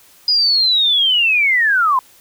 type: linear sweep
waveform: sine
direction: down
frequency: 4978 to 987.8 Hz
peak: -11 dBFS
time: 0.28-1.99 s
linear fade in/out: 2 ms
effects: white hiss -48 dBFS RMS until 2.2 s